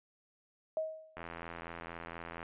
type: tone with exponential decay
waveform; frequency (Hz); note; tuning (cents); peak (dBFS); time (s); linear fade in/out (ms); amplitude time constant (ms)
sine; 633; D#5; +30; -29; 0.77-1.23; 1; 100
type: click train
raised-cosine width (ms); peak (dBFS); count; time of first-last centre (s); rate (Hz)
0.5; -28; 107; 1.17-2.429; 84.2
effects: resampled to 8000 Hz